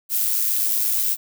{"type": "noise with amplitude modulation", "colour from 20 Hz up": "violet", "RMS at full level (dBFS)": -19, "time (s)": [0.09, 1.17], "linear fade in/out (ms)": 50, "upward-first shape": "sine", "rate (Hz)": 108, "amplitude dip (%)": 45, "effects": []}